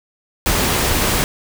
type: noise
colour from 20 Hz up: pink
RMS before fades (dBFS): -17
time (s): 0.46-1.24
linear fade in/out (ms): 0
effects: none